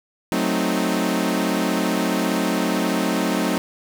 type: chord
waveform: sawtooth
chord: F# diminished seventh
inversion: none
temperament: equal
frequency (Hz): 185 / 220 / 261.6 / 311.1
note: F#3 / A3 / C4 / Eb4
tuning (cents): 0 / 0 / 0 / 0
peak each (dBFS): -21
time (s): 0.32-3.58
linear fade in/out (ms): 0
effects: none